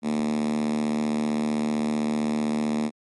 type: tone with high-pass filter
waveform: 5% pulse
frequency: 75.6 Hz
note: D#2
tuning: 49 cents flat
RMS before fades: -25 dBFS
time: 0.02-2.91 s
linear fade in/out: 50 ms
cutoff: 220 Hz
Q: 6.9
effects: MP3 48 kbps